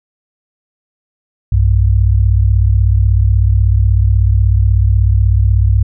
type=tone pair together; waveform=sine; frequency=61.69 / 98 Hz; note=B1 / G2; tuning=-1 / 0 cents; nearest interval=minor sixth; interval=801 cents; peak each=-10 dBFS; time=1.52-5.83 s; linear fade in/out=5 ms; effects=none